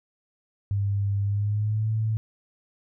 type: tone with pitch glide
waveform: sine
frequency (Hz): 100.2 to 109.9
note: G2 to A2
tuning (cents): +38 to -2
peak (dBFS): -22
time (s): 0.71-2.17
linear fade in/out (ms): 0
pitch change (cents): +160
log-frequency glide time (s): 1.24-1.9
effects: none